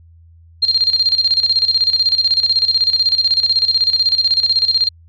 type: tone with tremolo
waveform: sine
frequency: 4195 Hz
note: C8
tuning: 4 cents sharp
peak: -9 dBFS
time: 0.62-4.89 s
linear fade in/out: 10 ms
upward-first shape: square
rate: 16 Hz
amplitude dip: 70%
effects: added 83 Hz sine -42 dBFS peak until 5.08 s + resampled to 11025 Hz